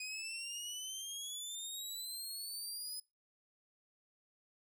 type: exponential sweep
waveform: 20% pulse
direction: up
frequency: 2488 to 5050 Hz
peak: -36 dBFS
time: 0-3 s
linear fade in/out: 5 ms
effects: noise-tail reverb RT60 0.2 s tail -19 dB re dry